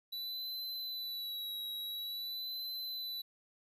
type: tone with vibrato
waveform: square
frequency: 3951 Hz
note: B7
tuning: in tune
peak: -39 dBFS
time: 0.12-3.22 s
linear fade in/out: 10 ms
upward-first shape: sine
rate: 0.48 Hz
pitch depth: 41 cents each way
effects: 12-bit